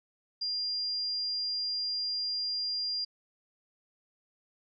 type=tone; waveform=sine; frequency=4800 Hz; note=D8; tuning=37 cents sharp; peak=-30 dBFS; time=0.41-3.05 s; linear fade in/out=10 ms; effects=none